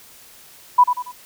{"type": "tone with echo", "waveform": "sine", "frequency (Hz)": 987.8, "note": "B5", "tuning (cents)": 0, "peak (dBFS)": -7, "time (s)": [0.78, 0.84], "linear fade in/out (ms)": 10, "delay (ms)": 93, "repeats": 3, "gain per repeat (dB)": -8, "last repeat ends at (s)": 1.119, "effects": ["white hiss -46 dBFS RMS until 1.25 s"]}